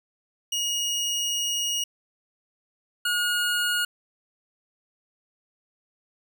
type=tone pair in turn; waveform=25% pulse; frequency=2878 / 1439 Hz; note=F#7 / F#6; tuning=-49 / -49 cents; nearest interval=octave; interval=1200 cents; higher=first; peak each=-21 / -19 dBFS; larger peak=second; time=0.52-1.84 / 3.05-3.85 s; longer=first; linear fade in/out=5 ms; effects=none